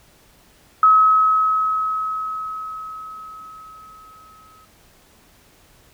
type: tone with exponential decay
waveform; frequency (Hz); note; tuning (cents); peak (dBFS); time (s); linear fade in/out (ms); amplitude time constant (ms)
sine; 1281; E6; -50; -8; 0.83-4.65; 2; 830
effects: pink hiss -53 dBFS RMS until 5.93 s